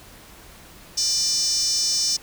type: tone with high-pass filter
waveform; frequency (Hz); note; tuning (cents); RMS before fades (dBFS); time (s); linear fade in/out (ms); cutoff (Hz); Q
5% pulse; 598; D5; +31; -22; 0.97-2.17; 10; 5500; 5.7
effects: pink hiss -46 dBFS RMS until 2.22 s